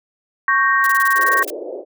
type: chord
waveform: sine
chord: G diminished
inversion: second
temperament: equal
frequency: 1108.7 / 1568 / 1864.7 Hz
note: Db6 / G6 / Bb6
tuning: 0 / 0 / 0 cents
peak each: -16 / -18 / -17 dBFS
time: 0.48-1.43 s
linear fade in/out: 2 ms
type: noise bursts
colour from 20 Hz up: blue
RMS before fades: -27 dBFS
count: 13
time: 0.84-1.501 s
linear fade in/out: 0 ms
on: 25 ms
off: 28 ms
type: band-pass noise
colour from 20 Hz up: white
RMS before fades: -29 dBFS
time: 1.15-1.85 s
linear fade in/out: 50 ms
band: 330 to 600 Hz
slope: 48 dB/octave
effects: none